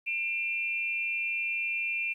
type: tone pair together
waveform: sine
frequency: 2388 / 2680 Hz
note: D7 / E7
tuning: +28 / +28 cents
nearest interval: major second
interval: 200 cents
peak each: -30 / -33 dBFS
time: 0.06-2.14 s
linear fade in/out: 20 ms
effects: 11-bit

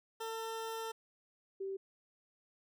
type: tone pair in turn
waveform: 20% pulse / sine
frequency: 449.4 / 387.9 Hz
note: A4 / G4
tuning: +37 / -18 cents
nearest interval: minor third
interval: 255 cents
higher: first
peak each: -34 / -37 dBFS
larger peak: first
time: 0.2-0.92 / 1.6-1.77 s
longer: first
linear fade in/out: 10 ms
effects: none

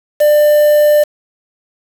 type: tone with quantisation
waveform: triangle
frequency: 595 Hz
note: D5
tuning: 22 cents sharp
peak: -4 dBFS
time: 0.2-1.04 s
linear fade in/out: 10 ms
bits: 4
effects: none

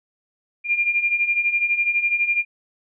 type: beating tone pair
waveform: sine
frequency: 2392 / 2404 Hz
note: D7 / D7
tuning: +31 / +40 cents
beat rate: 12 Hz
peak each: -24 / -19 dBFS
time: 0.64-2.45 s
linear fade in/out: 50 ms
effects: none

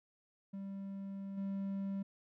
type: tone with level steps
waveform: triangle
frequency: 196 Hz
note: G3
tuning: in tune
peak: -39 / -34 dBFS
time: 0.53-2.03 s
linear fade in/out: 10 ms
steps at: 1.37 s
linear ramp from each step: 10 ms
effects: none

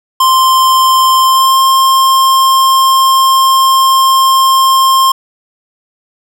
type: tone with pitch glide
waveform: square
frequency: 1046.5 to 1061.1 Hz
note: C6 to C6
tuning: 0 to +24 cents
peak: -6 dBFS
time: 0.2-5.12 s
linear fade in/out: 5 ms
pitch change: +24 cents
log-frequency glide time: 1.19-1.61 s
effects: none

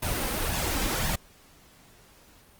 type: noise with flanger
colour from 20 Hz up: pink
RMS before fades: -28 dBFS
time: 0.02-1.16 s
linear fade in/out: 10 ms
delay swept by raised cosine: 1.1 to 3.9 ms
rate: 1.9 Hz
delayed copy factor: +0.55
effects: pink hiss -56 dBFS RMS until 2.59 s + Opus 32 kbps

